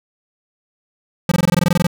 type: tone bursts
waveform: square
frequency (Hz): 174.61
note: F3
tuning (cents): 0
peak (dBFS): -12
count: 13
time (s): 1.29-1.868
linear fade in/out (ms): 2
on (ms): 26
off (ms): 20
effects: none